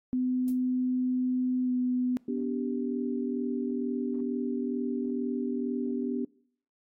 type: tone with pitch glide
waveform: sine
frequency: 253.3 to 250.4 Hz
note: B3 to B3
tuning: +44 to +24 cents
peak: -25 dBFS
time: 0.13-2.17 s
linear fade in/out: 0 ms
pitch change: -20 cents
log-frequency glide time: 1.64-1.71 s
type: noise with exponential decay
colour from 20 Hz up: violet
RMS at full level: -42 dBFS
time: 0.48-0.6 s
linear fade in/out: 0 ms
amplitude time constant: 24 ms
type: chord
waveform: sine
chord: G major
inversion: first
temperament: equal with one note detuned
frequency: 246.9 / 289.1 / 392 Hz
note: B3 / D4 / G4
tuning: 0 / -27 / 0 cents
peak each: -30 / -34 / -35 dBFS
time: 2.28-6.25 s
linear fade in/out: 5 ms
effects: noise-tail reverb RT60 0.6 s tail -23 dB re dry + AAC 48 kbps